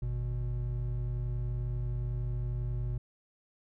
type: tone pair together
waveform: triangle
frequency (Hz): 51.08 / 121.5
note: G#1 / B2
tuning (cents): -28 / -28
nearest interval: octave + minor third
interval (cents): 1500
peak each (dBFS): -32 / -31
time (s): 0.02-2.98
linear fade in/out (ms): 5
effects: none